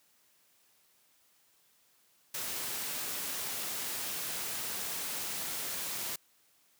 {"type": "noise", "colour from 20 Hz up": "white", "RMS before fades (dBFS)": -37, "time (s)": [2.34, 6.16], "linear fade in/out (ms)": 5, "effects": ["white hiss -68 dBFS RMS until 6.79 s", "high-pass 100 Hz 12 dB/octave"]}